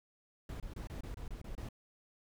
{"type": "noise bursts", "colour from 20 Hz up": "brown", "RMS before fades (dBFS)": -43, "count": 9, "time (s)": [0.49, 1.688], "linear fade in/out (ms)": 2, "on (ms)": 110, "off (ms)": 26, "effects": []}